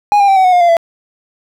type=tone with pitch steps; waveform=triangle; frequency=825 / 801.1 / 777.8 / 755.2 / 733.3 / 712 / 691.3 / 671.3 Hz; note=G#5 / G5 / G5 / F#5 / F#5 / F5 / F5 / E5; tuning=-12 / +37 / -14 / +35 / -16 / +33 / -18 / +31 cents; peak=-4 dBFS; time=0.12-0.768 s; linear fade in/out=0 ms; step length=81 ms; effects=none